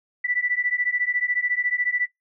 sine beating tone pair, 1963 / 1977 Hz, B6 / B6, -11 / +1 cents, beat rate 14 Hz, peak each -24 dBFS, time 0.24-2.07 s, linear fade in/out 10 ms, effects noise-tail reverb RT60 0.2 s tail -26 dB re dry

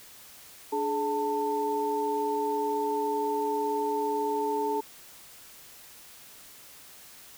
sine tone cluster, 293.1 / 423.4 / 891 Hz, D4 / G#4 / A5, -3 / +33 / +22 cents, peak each -35 / -29 / -29 dBFS, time 0.72-4.81 s, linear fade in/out 10 ms, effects white hiss -50 dBFS RMS until 7.37 s

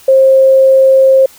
sine tone, 532 Hz, C5, 29 cents sharp, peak -3 dBFS, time 0.08-1.26 s, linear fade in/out 5 ms, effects white hiss -40 dBFS RMS until 1.38 s

